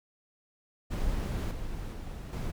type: noise with level steps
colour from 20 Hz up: brown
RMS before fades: -31 / -37 / -39 / -33 dBFS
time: 0.9-2.52 s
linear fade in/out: 20 ms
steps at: 1.51 / 1.93 / 2.33 s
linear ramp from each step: 2 ms
effects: none